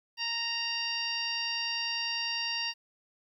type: harmonic tone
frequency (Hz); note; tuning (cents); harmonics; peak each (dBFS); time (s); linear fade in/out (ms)
930; A#5; -4; 1 / 2 / 3 / 4 / 5 / 6; -42 / -39 / -34 / -46 / -35 / -39; 0.17-2.74; 50
effects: 11-bit